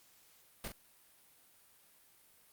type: noise with echo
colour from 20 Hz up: pink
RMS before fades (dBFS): -41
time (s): 0.64-0.68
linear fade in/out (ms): 2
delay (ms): 40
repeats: 1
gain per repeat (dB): -7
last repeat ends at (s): 0.72
effects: white hiss -65 dBFS RMS until 2.52 s + Opus 48 kbps